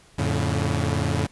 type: chord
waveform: sawtooth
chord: F augmented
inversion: none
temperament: equal with one note detuned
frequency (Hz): 87.31 / 110 / 141.99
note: F2 / A2 / C#3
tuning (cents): 0 / 0 / +42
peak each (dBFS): -22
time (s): 0.18-1.27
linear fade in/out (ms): 10
effects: pink hiss -54 dBFS RMS until 1.31 s + resampled to 24000 Hz